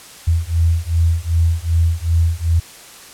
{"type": "beating tone pair", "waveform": "sine", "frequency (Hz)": [81.9, 84.5], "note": ["E2", "E2"], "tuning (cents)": [-11, 43], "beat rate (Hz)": 2.6, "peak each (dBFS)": -16, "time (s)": [0.27, 2.6], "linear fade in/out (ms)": 10, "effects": ["white hiss -39 dBFS RMS until 3.13 s", "low-pass 11000 Hz 12 dB/octave"]}